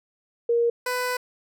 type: tone pair in turn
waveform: sine / 15% pulse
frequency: 470 / 498.9 Hz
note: A#4 / B4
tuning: +14 / +17 cents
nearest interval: minor second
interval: 103 cents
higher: second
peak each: -18 dBFS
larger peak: neither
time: 0.49-0.7 / 0.86-1.17 s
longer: second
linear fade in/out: 5 ms
effects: none